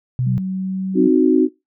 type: tone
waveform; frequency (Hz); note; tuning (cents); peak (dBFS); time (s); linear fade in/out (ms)
sine; 126.6; B2; +43; -16; 0.19-0.38; 0
type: tone with pitch glide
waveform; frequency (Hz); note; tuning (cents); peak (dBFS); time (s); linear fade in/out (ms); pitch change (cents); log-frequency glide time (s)
sine; 188.3 to 189.94; F#3 to F#3; +31 to +46; -20; 0.26-1.08; 10; +15; 0.5-0.91
type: chord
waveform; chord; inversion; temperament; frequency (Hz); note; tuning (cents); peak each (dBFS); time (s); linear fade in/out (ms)
sine; C diminished; none; equal; 261.6 / 311.1 / 370; C4 / Eb4 / Gb4; 0 / 0 / 0; -15; 0.94-1.49; 50
effects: noise-tail reverb RT60 0.2 s tail -21 dB re dry